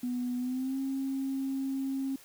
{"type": "tone with pitch glide", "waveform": "sine", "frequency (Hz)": [246.9, 269.2], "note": ["B3", "C4"], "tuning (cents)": [0, 49], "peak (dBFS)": -29, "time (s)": [0.03, 2.16], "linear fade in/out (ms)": 5, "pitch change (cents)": 149, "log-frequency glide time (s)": [0.38, 0.78], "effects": ["tanh soft clip ceiling -25 dBFS", "white hiss -55 dBFS RMS until 2.24 s"]}